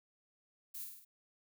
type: noise with echo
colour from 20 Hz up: violet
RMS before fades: -45 dBFS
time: 0.74-0.85 s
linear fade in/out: 10 ms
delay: 50 ms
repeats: 4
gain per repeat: -4 dB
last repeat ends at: 1.05 s
effects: none